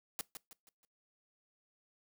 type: noise with echo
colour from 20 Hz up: white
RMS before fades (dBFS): -38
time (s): 0.19-0.21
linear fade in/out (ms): 0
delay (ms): 160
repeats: 4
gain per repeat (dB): -8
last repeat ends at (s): 0.85
effects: noise-tail reverb RT60 0.2 s tail -22 dB re dry